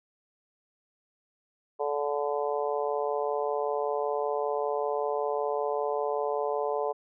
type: harmonic tone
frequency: 145.2 Hz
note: D3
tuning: 19 cents flat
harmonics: 3 / 4 / 5 / 6 / 7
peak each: -30 / -32 / -34 / -36 / -37 dBFS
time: 1.79-6.93 s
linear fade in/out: 20 ms
effects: none